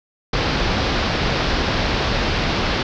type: low-pass noise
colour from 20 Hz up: pink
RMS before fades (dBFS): -20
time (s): 0.33-2.83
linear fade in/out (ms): 5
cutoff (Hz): 5200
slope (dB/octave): 48
effects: none